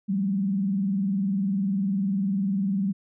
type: tone with vibrato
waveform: sine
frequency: 195.3 Hz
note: G3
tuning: 6 cents flat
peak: -22 dBFS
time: 0.08-2.93 s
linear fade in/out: 20 ms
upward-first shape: sine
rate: 20 Hz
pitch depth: 140 cents each way
effects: none